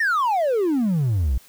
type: exponential sweep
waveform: triangle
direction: down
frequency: 1880 to 57 Hz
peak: -15 dBFS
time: 0-1.38 s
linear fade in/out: 5 ms
effects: tanh soft clip ceiling -12 dBFS + white hiss -51 dBFS RMS until 1.48 s